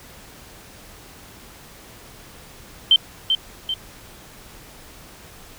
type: tone with echo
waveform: sine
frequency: 3115 Hz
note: G7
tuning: 12 cents flat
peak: -9 dBFS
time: 2.91-2.96 s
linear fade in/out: 2 ms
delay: 390 ms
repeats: 2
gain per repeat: -6 dB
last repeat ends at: 3.74 s
effects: pink hiss -44 dBFS RMS until 5.58 s